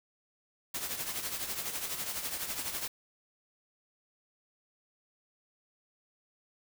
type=noise with tremolo; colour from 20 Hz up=white; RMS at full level=-34 dBFS; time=0.74-2.88 s; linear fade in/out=5 ms; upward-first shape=triangle; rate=12 Hz; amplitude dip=65%; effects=none